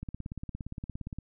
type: click train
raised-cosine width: 5 ms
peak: -25 dBFS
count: 21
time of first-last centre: 0.03-1.186 s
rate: 17.3 Hz
effects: none